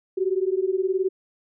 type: beating tone pair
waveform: sine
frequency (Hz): 370 / 389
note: F#4 / G4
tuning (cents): 0 / -13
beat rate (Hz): 19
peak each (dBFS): -23 / -24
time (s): 0.17-1.09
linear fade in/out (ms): 10
effects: none